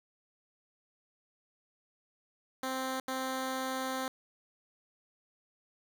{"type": "tone bursts at uneven times", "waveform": "10% pulse", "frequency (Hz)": 261.6, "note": "C4", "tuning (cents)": 0, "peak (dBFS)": -25, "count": 2, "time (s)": [[2.63, 3], [3.08, 4.08]], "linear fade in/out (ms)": 2, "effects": []}